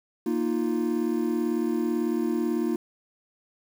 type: chord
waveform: triangle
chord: Bb suspended fourth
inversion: none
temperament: equal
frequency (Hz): 233.1 / 311.1 / 349.2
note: Bb3 / Eb4 / F4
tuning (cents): 0 / 0 / 0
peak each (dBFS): -26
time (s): 0.26-2.76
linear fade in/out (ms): 5
effects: 8-bit